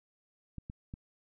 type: clicks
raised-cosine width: 5 ms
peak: -29 dBFS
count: 3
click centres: 0.583 / 0.699 / 0.939 s
effects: none